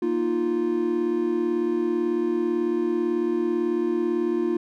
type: chord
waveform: triangle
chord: Bb suspended fourth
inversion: none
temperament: equal with one note detuned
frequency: 234.8 / 311.1 / 349.2 Hz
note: Bb3 / Eb4 / F4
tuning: +13 / 0 / 0 cents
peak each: -27 / -26 / -21 dBFS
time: 0.02-4.57 s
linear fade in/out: 5 ms
effects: none